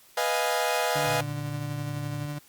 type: chord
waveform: sawtooth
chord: F half-diminished seventh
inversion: second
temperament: equal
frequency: 493.9 / 622.3 / 698.5 / 830.6 Hz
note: Cb5 / Eb5 / F5 / Ab5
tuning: 0 / 0 / 0 / 0 cents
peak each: -26 dBFS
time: 0.17-1.21 s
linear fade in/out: 5 ms
type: tone with tremolo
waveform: 35% pulse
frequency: 146.83 Hz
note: D3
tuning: in tune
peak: -29 dBFS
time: 0.95-2.39 s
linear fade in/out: 10 ms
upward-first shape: sine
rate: 12 Hz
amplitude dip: 25%
type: tone with pitch glide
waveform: sine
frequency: 116.7 to 114.3 Hz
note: A#2 to A#2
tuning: +2 to -34 cents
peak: -34 dBFS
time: 1.06-2.26 s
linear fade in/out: 10 ms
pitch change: -36 cents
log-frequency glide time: 1.76-2.01 s
effects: white hiss -56 dBFS RMS until 2.48 s + Opus 48 kbps